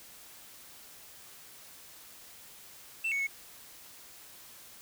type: tone with pitch steps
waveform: sine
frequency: 2677 / 2219 / 2196 Hz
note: E7 / C#7 / C#7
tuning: +26 / +1 / -17 cents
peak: -26 dBFS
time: 3.04-3.271 s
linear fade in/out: 10 ms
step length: 77 ms
effects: tanh soft clip ceiling -28 dBFS + white hiss -52 dBFS RMS until 4.81 s